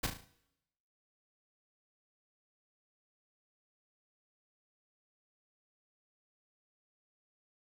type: noise with echo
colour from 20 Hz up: pink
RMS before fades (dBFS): -32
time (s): 0.03-0.07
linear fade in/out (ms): 10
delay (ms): 36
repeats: 5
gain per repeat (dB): -6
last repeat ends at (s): 0.25
effects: noise-tail reverb RT60 0.9 s tail -19 dB re dry